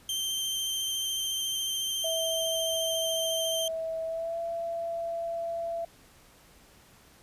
sawtooth tone with vibrato, 3136 Hz, G7, in tune, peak -26 dBFS, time 0.09-3.68 s, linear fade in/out 2 ms, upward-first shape square, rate 14 Hz, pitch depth 13 cents each way
sine tone with pitch glide, 650 to 672.9 Hz, E5 to E5, -24 to +35 cents, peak -30 dBFS, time 2.04-5.85 s, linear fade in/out 5 ms, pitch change +59 cents, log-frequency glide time 4.05-4.4 s
effects pink hiss -57 dBFS RMS until 7.22 s + resampled to 32000 Hz

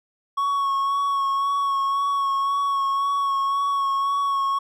triangle tone with vibrato, 1108.7 Hz, C#6, in tune, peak -18 dBFS, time 0.37-4.59 s, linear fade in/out 10 ms, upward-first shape sine, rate 1.9 Hz, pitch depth 21 cents each way, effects none

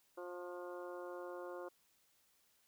harmonic tone with a mistuned harmonic, 177.5 Hz, F3, 28 cents sharp, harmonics 2 / 3 / 4 / 5 / 6 / 7 / 8, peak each -48 / -48 / -56 / -58 / -55 / -59 / -58 dBFS, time 0.17-1.69 s, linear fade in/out 10 ms, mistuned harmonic 7, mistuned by -32 cents, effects white hiss -74 dBFS RMS until 2.67 s

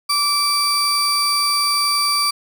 35% pulse tone pair together, 1163 / 4652 Hz, D6 / D8, -17 / -17 cents, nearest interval 2 octaves, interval 2400 cents, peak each -18 dBFS, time 0.09-2.31 s, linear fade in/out 10 ms, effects none

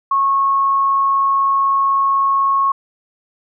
sine tone, 1096 Hz, C#6, 20 cents flat, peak -12 dBFS, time 0.11-2.72 s, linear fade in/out 5 ms, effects none

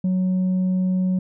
sine tone, 185 Hz, F#3, in tune, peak -15 dBFS, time 0.04-1.19 s, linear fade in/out 5 ms, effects tanh soft clip ceiling -17 dBFS

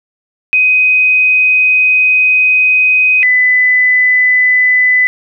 sine tone pair in turn, 2510 / 2002 Hz, D#7 / B6, +15 / +23 cents, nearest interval major third, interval 392 cents, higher first, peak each -6 dBFS, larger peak neither, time 0.53-3.23 / 3.23-5.07 s, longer first, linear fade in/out 0 ms, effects none

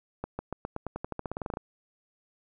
accelerating click train, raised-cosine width 1 ms, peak -19 dBFS, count 18, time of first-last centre 0.24-1.571 s, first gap 150 ms, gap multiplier 0.91, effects none

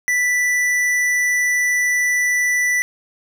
sine tone with tanh clipping, 1975.5 Hz, B6, in tune, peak -17 dBFS, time 0.08-2.82 s, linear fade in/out 0 ms, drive 14 dB, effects none

